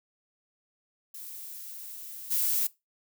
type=noise with level steps; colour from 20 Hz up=violet; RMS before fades=-42 / -27 dBFS; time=1.14-2.67 s; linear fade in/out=5 ms; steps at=2.3 s; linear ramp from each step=20 ms; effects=noise-tail reverb RT60 0.2 s tail -19 dB re dry